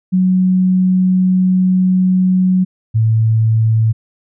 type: tone pair in turn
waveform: sine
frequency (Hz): 185 / 111.44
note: F#3 / A2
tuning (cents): 0 / +23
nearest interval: major sixth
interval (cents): 877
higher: first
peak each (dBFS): -9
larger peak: neither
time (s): 0.12-2.65 / 2.94-3.93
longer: first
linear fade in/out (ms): 20
effects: none